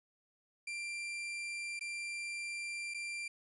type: tone with dropouts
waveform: 40% pulse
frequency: 2368 Hz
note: D7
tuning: 14 cents sharp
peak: -38 dBFS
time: 0.67-3.28 s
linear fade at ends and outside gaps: 5 ms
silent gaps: 1.793-1.809 / 2.939-2.944 s
effects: resampled to 24000 Hz